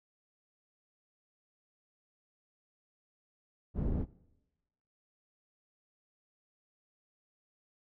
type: low-pass noise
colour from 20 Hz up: pink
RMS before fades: -32 dBFS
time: 3.74-4.06 s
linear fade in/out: 50 ms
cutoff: 300 Hz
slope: 12 dB/octave
effects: noise-tail reverb RT60 1.0 s tail -22 dB re dry